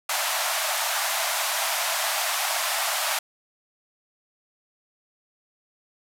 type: band-pass noise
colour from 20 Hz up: pink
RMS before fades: -26 dBFS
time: 0.09-3.19 s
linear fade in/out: 5 ms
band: 600 to 15000 Hz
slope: 96 dB/octave
effects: none